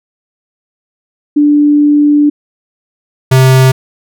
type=tone pair in turn; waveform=sine / square; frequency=293.7 / 130.83 Hz; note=D4 / C3; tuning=0 / 0 cents; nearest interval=octave + major second; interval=1400 cents; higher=first; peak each=-4 dBFS; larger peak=neither; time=1.36-2.3 / 3.31-3.72 s; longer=first; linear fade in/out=10 ms; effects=none